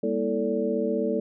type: tone cluster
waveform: sine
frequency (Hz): 202.7 / 238 / 326.1 / 442.2 / 575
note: G#3 / A#3 / E4 / A4 / D5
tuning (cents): -42 / +36 / -19 / +9 / -37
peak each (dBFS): -31 / -30 / -31 / -27 / -30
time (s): 0.03-1.2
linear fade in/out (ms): 5
effects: none